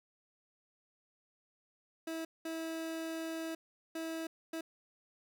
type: tone bursts at uneven times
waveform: 30% pulse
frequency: 324.9 Hz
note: E4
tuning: 25 cents flat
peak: -35 dBFS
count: 4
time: 2.07-2.25 / 2.45-3.55 / 3.95-4.27 / 4.53-4.61 s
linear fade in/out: 5 ms
effects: none